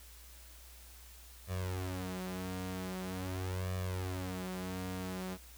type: tone with flanger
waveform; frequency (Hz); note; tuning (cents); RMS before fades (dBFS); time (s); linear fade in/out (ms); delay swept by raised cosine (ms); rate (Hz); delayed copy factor
sawtooth; 92.5; F#2; 0; -39; 1.47-5.38; 50; 1.7 to 6.6; 0.44; +0.95
effects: added 60 Hz sine -54 dBFS peak until 5.57 s + white hiss -57 dBFS RMS until 5.57 s